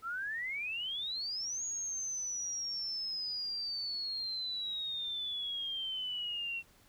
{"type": "exponential two-way sweep", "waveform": "sine", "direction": "up then down", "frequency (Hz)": [1300, 6700, 2710], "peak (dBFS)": -35, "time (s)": [0.02, 6.63], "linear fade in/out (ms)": 50, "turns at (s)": 1.64, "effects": ["pink hiss -64 dBFS RMS until 6.88 s"]}